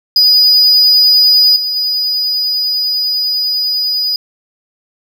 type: tone with level steps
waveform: triangle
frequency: 4945 Hz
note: D#8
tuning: 12 cents flat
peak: -4 / -13 / -11 dBFS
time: 0.16-4.16 s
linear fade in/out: 2 ms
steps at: 1.56 / 1.76 s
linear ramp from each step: 2 ms
effects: none